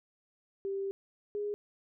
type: tone pair in turn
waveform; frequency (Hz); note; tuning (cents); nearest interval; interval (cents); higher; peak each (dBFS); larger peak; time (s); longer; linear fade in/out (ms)
sine; 392 / 412.9; G4 / G#4; 0 / -10; minor second; 90; second; -32 / -32; neither; 0.65-0.91 / 1.35-1.54; first; 0
effects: none